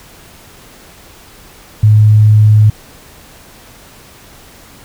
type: tone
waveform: sine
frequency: 106.8 Hz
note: G#2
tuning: 49 cents sharp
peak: -3 dBFS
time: 1.83-2.7 s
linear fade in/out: 5 ms
effects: pink hiss -39 dBFS RMS until 4.84 s